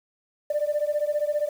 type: beating tone pair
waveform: sine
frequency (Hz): 587.3 / 602.3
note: D5 / D5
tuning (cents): 0 / +44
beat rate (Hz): 15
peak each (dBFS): -24 / -25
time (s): 0.5-1.49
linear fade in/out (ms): 5
effects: tanh soft clip ceiling -17 dBFS + 8-bit